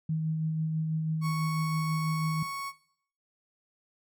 sine tone with tremolo, 158.4 Hz, D#3, 31 cents sharp, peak -26 dBFS, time 0.09-2.43 s, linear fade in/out 5 ms, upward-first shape sine, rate 6.1 Hz, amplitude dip 25%
35% pulse tone, 1108.7 Hz, C#6, in tune, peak -32 dBFS, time 1.21-2.73 s, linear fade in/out 50 ms
effects noise-tail reverb RT60 0.6 s tail -17 dB re dry

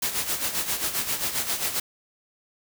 white noise with tremolo, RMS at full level -25 dBFS, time 0.02-1.8 s, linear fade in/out 5 ms, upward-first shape sine, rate 7.5 Hz, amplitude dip 65%, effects none

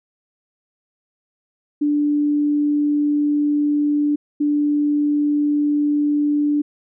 sine tone pair in turn, 293.7 / 293.7 Hz, D4 / D4, 0 / 0 cents, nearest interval unison, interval 0 cents, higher neither, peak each -15 dBFS, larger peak neither, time 1.81-4.16 / 4.4-6.62 s, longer first, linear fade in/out 10 ms, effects none

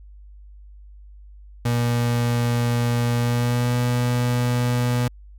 35% pulse tone with pitch glide, 119.5 to 122.36 Hz, A#2 to B2, +43 to -16 cents, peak -17 dBFS, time 1.65-5.08 s, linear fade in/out 5 ms, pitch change +41 cents, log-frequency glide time 3.18-3.76 s, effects added 50 Hz sine -41 dBFS peak until 5.38 s

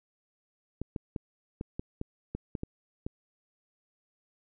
clicks, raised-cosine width 3 ms, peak -21 dBFS, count 10, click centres 0.816 / 0.962 / 1.162 / 1.611 / 1.795 / 2.014 / 2.35 / 2.552 / 2.634 / 3.065 s, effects none

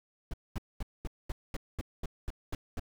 brown noise bursts, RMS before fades -34 dBFS, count 11, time 0.31-2.796 s, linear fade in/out 2 ms, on 26 ms, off 220 ms, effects none

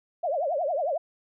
sine tone with vibrato, 626 Hz, D#5, 10 cents sharp, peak -24 dBFS, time 0.23-0.98 s, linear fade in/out 10 ms, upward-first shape triangle, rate 11 Hz, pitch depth 300 cents each way, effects none

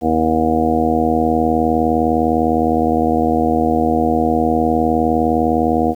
harmonic tone, 79.7 Hz, D#2, 42 cents sharp, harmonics 1 / 2 / 3 / 4 / 5 / 6 / 7 / 8 / 9 / 10, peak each -25 / -30 / -18 / -19 / -28 / -20 / -30 / -29 / -18 / -30 dBFS, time 0.01-5.95 s, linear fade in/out 50 ms, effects 8-bit

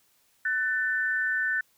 sine tone pair together, 1500 / 1781.1 Hz, F#6 / A6, +23 / +21 cents, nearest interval minor third, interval 298 cents, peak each -27 dBFS, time 0.45-1.61 s, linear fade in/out 5 ms, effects white hiss -66 dBFS RMS until 1.77 s

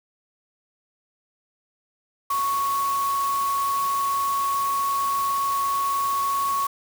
sine tone in noise, 1108.7 Hz, C#6, in tune, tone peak -21 dBFS, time 2.3-6.67 s, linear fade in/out 5 ms, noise white, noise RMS -35 dBFS, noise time 2.3-6.67 s, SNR +11 dB, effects none

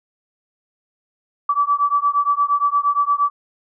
sine beating tone pair, 1149 / 1157.6 Hz, D6 / D6, -38 / -25 cents, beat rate 8.6 Hz, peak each -18 dBFS, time 1.49-3.3 s, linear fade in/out 5 ms, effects none

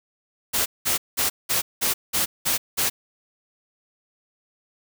white noise bursts, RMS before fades -22 dBFS, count 8, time 0.53-2.9 s, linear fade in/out 20 ms, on 130 ms, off 190 ms, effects none

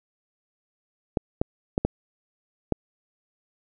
clicks, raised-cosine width 2 ms, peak -8 dBFS, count 5, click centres 1.172 / 1.415 / 1.779 / 1.85 / 2.723 s, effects none

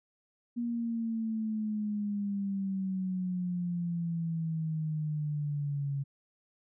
sine exponential sweep, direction down, 239 to 138.59 Hz, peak -30 dBFS, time 0.56-6.04 s, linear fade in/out 20 ms, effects none

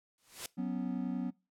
white noise with exponential growth, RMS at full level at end -36 dBFS, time 0.18-0.46 s, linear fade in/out 1 ms, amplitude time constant 59 ms
triangle chord, F# suspended fourth, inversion none, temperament equal, 185 / 246.9 / 277.2 Hz, F#3 / B3 / C#4, 0 / 0 / 0 cents, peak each -35 / -34 / -38 dBFS, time 0.57-1.31 s, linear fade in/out 20 ms
effects noise-tail reverb RT60 0.3 s tail -23 dB re dry + low-pass 11000 Hz 12 dB/octave

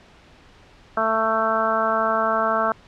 harmonic tone, 222 Hz, A3, 16 cents sharp, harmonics 1 / 2 / 3 / 4 / 5 / 6 / 7, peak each -31 / -30 / -23 / -28 / -25 / -23 / -30 dBFS, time 0.97-2.72 s, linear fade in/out 2 ms, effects pink hiss -50 dBFS RMS until 2.87 s + low-pass 4000 Hz 12 dB/octave

